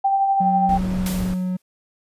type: tone with tremolo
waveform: sine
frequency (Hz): 784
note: G5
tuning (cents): 0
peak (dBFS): -14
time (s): 0.04-0.78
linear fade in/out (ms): 10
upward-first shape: sine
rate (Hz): 12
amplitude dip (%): 35
type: tone with pitch glide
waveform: triangle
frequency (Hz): 185 to 183.4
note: F#3 to F#3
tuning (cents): 0 to -15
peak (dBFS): -19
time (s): 0.4-1.57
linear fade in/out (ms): 10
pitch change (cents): -15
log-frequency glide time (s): 1.14-1.22
type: noise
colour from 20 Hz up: brown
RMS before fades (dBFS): -28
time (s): 0.69-1.34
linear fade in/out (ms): 2
type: noise with exponential decay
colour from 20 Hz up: white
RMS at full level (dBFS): -28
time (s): 1.06-1.62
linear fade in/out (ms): 2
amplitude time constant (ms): 120
effects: resampled to 32000 Hz